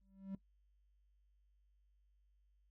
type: tone with exponential growth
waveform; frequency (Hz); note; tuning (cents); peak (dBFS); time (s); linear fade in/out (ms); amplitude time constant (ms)
triangle; 193.6; G3; -21; -37; 0.01-0.35; 2; 72
effects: noise-tail reverb RT60 0.1 s tail -18 dB re dry + added 50 Hz sine -70 dBFS peak until 2.7 s